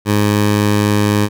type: tone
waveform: 15% pulse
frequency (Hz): 103.83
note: G#2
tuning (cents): 0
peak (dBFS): -5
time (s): 0.05-1.29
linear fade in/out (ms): 50
effects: none